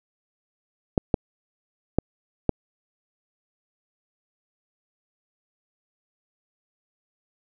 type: clicks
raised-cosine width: 2 ms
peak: -5 dBFS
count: 4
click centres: 0.978 / 1.142 / 1.986 / 2.493 s
effects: none